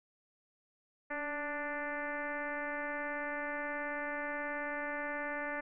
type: tone with frequency modulation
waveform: sine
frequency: 1174.7 Hz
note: D6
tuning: in tune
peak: -35 dBFS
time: 1.1-5.61 s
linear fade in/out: 10 ms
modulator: 296 Hz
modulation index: 3
effects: none